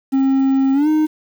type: tone with pitch glide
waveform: triangle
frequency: 269 to 309 Hz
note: C4 to D#4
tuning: +48 to -12 cents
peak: -10 dBFS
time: 0.12-1.07 s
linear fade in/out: 20 ms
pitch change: +240 cents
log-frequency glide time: 0.73-0.88 s
effects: 7-bit